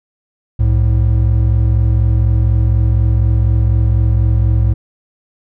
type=tone pair together; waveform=triangle; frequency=64.02 / 108.1 Hz; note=C2 / A2; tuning=-37 / -30 cents; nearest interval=major sixth; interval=907 cents; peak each=-10 dBFS; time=0.59-4.74 s; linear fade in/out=10 ms; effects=none